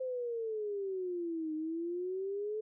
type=exponential two-way sweep; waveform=sine; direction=down then up; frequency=523.3 to 308.1 to 436.3 Hz; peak=-34 dBFS; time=0-2.61 s; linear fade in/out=10 ms; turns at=1.54 s; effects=none